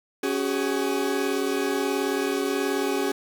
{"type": "chord", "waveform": "40% pulse", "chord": "C# suspended fourth", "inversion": "none", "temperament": "equal with one note detuned", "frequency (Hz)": [277.2, 376.7, 415.3], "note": ["C#4", "F#4", "G#4"], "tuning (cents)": [0, 31, 0], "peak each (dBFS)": -27, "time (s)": [0.23, 3.12], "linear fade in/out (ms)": 5, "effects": ["9-bit"]}